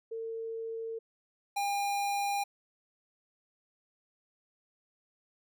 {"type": "tone pair in turn", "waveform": ["sine", "square"], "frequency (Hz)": [452.3, 805.9], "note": ["A4", "G5"], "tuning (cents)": [48, 48], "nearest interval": "minor seventh", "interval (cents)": 1000, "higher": "second", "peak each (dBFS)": [-35, -30], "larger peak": "second", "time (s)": [[0.11, 0.99], [1.56, 2.44]], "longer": "neither", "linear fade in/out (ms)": 10, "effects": []}